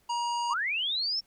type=harmonic tone; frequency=950 Hz; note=A#5; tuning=33 cents sharp; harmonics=1 / 3 / 5 / 7 / 9; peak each=-28 / -39 / -41 / -44 / -52 dBFS; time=0.09-0.54 s; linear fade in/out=10 ms
type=linear sweep; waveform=sine; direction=up; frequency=934 to 5500 Hz; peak=-27 dBFS; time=0.49-1.21 s; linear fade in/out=20 ms
effects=pink hiss -67 dBFS RMS until 1.26 s